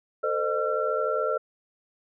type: tone cluster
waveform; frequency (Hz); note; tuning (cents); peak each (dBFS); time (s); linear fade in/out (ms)
sine; 446.9 / 517 / 610 / 1357; A4 / C5 / D#5 / E6; +27 / -21 / -34 / +50; -29; 0.23-1.38; 10
effects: none